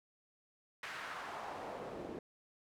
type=noise with band-pass filter sweep; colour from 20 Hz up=pink; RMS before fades=-45 dBFS; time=0.83-2.19 s; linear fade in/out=2 ms; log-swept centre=1900 to 350 Hz; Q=1.6; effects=none